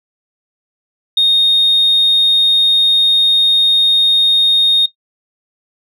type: tone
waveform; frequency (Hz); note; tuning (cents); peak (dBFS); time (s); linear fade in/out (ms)
sine; 3700; A#7; -14; -6; 1.17-4.86; 5
effects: noise-tail reverb RT60 0.1 s tail -17 dB re dry + tanh soft clip ceiling -5 dBFS

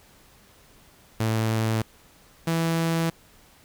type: tone pair in turn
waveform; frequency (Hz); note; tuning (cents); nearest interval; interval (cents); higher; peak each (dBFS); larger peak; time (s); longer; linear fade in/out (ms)
sawtooth; 111.2 / 164.94; A2 / E3; +19 / +1; perfect fifth; 682; second; -18; neither; 1.2-1.82 / 2.47-3.1; second; 5
effects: pink hiss -55 dBFS RMS until 3.64 s

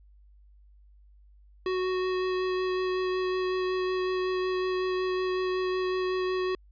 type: tone with vibrato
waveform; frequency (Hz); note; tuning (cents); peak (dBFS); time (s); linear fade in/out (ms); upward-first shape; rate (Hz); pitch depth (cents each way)
square; 370; F#4; 0; -27; 1.66-6.55; 2; sine; 5.4; 9
effects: added 50 Hz sine -53 dBFS peak until 6.71 s + resampled to 11025 Hz

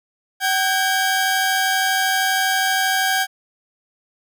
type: tone pair together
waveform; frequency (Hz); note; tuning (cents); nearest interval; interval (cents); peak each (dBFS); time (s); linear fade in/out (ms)
sawtooth; 763 / 1618.6; G5 / G#6; -47 / -45; octave + minor second; 1302; -16; 0.4-3.27; 50
effects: none

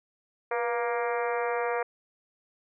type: harmonic tone with a mistuned harmonic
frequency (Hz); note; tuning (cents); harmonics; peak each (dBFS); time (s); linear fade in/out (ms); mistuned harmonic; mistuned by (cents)
234.8; A#3; +13; 2 / 3 / 4 / 5 / 6 / 7 / 8 / 9 / 10; -29 / -33 / -35 / -37 / -39 / -40 / -41 / -42 / -43; 0.51-1.83; 5; 2; +48
effects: none

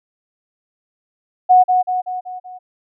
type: tone with echo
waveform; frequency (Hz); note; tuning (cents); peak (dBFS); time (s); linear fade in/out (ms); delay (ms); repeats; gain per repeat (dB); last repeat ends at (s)
sine; 734; F#5; -14; -6; 1.49-1.64; 20; 190; 5; -5; 2.59
effects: none

